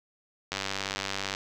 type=click train; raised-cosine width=0.2 ms; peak=-13 dBFS; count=82; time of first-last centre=0.52-1.349 s; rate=97.7 Hz; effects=none